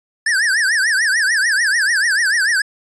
square tone with vibrato, 1702 Hz, G#6, 42 cents sharp, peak -14 dBFS, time 0.26-2.62 s, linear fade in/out 5 ms, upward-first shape triangle, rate 6.8 Hz, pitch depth 240 cents each way, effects resampled to 24000 Hz

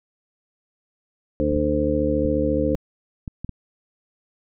harmonic tone, 74.3 Hz, D2, 21 cents sharp, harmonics 1 / 2 / 3 / 4 / 6 / 7, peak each -27 / -30 / -28 / -23 / -27 / -23 dBFS, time 1.4-2.75 s, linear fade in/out 0 ms
clicks, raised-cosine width 5 ms, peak -18 dBFS, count 7, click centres 1.52 / 1.566 / 2.254 / 2.753 / 3.278 / 3.446 / 3.493 s
effects none

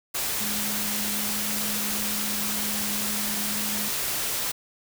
sine tone in noise, 208.9 Hz, G#3, 10 cents sharp, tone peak -34 dBFS, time 0.4-3.89 s, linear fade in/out 10 ms, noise white, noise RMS -28 dBFS, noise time 0.14-4.52 s, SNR -9 dB, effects none

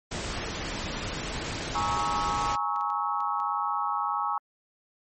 pink noise, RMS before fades -33 dBFS, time 0.11-2.56 s, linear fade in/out 10 ms
clicks, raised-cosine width 0.2 ms, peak -33 dBFS, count 7, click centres 0.942 / 1.159 / 2.761 / 2.81 / 2.902 / 3.205 / 3.401 s
sine chord, A# half-diminished seventh, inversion third, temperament equal with one note detuned, 830.6 / 932.3 / 1108.7 / 1293.6 Hz, G#5 / A#5 / C#6 / E6, 0 / 0 / 0 / -33 cents, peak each -31 / -33 / -30 / -31 dBFS, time 1.75-4.38 s, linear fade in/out 2 ms
effects MP3 32 kbps

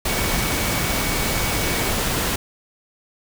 sine tone in noise, 2247 Hz, C#7, 23 cents sharp, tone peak -31 dBFS, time 0.08-1.91 s, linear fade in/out 5 ms, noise pink, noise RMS -22 dBFS, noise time 0.05-2.36 s, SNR -12 dB, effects none

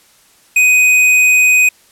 sine tone with tanh clipping, 2500 Hz, D#7, 8 cents sharp, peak -8 dBFS, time 0.56-1.69 s, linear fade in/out 5 ms, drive 16 dB, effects white hiss -49 dBFS RMS until 1.91 s + low-pass 12000 Hz 12 dB/octave

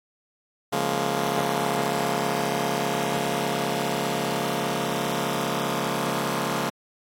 10% pulse chord, Bb minor seventh, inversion first, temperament just, 139.85 / 174.81 / 209.8 / 233.1 Hz, Db3 / F3 / Ab3 / Bb3, +16 / +2 / +18 / 0 cents, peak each -22 dBFS, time 0.72-6.7 s, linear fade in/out 10 ms, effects AAC 48 kbps

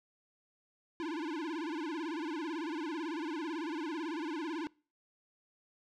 square tone with vibrato, 317.6 Hz, D#4, 36 cents sharp, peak -36 dBFS, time 1-4.67 s, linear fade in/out 0 ms, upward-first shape sine, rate 18 Hz, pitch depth 160 cents each way, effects noise-tail reverb RT60 0.4 s tail -25 dB re dry + low-pass 4000 Hz 12 dB/octave

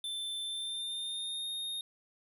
square tone with pitch glide, 3540 to 3697 Hz, A7 to A#7, +10 to -15 cents, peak -36 dBFS, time 0.04-1.81 s, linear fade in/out 2 ms, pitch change +75 cents, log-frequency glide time 0.43-1.5 s, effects none

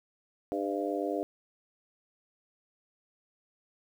harmonic tone with a mistuned harmonic, 100.2 Hz, G2, 38 cents sharp, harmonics 3 / 4 / 5 / 6 / 7, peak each -34 / -35 / -36 / -37 / -37 dBFS, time 0.52-1.23 s, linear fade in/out 0 ms, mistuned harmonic 7, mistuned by -30 cents, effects 10-bit

